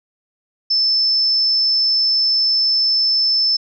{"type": "tone", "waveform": "sine", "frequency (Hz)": 5274, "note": "E8", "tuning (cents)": 0, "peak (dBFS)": -13, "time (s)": [0.7, 3.57], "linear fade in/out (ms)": 10, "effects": []}